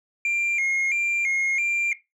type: tone with vibrato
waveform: sine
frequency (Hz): 2260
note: C#7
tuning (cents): +33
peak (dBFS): -18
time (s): 0.25-1.93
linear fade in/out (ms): 2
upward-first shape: square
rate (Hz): 1.5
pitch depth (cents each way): 87
effects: noise-tail reverb RT60 0.2 s tail -17 dB re dry + tanh soft clip ceiling -20 dBFS